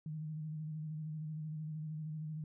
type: tone with vibrato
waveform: sine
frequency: 154.9 Hz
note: D#3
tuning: 7 cents flat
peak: -39 dBFS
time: 0.06-2.44 s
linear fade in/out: 2 ms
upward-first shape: square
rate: 13 Hz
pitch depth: 30 cents each way
effects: none